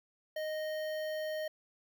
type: tone with notch filter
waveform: square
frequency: 620 Hz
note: D#5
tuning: 6 cents flat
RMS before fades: -37 dBFS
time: 0.36-1.48 s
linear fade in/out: 5 ms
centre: 8100 Hz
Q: 0.74
effects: none